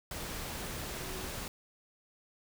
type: tone in noise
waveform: sine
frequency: 375.8 Hz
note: F#4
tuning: 27 cents sharp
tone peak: -47 dBFS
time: 1.01-1.28 s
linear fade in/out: 2 ms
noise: pink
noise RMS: -40 dBFS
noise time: 0.11-1.48 s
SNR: -10 dB
effects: none